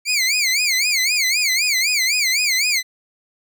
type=tone with vibrato; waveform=20% pulse; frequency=2244 Hz; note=C#7; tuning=21 cents sharp; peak=-11 dBFS; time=0.05-2.83 s; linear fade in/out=50 ms; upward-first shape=sine; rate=3.9 Hz; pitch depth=190 cents each way; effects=none